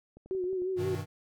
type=click train; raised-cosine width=2 ms; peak=-38 dBFS; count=6; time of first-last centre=0.17-0.62 s; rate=11.1 Hz
type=tone with vibrato; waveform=sine; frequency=370 Hz; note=F#4; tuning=in tune; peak=-29 dBFS; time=0.31-0.95 s; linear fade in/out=0 ms; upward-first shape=sine; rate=5.7 Hz; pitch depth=53 cents each way
type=chord; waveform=square; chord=G augmented; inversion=none; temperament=equal with one note detuned; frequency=98 / 123.47 / 157.55 Hz; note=G2 / B2 / D#3; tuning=0 / 0 / +22 cents; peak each=-37 / -41 / -39 dBFS; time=0.76-1.06 s; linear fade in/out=50 ms
effects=none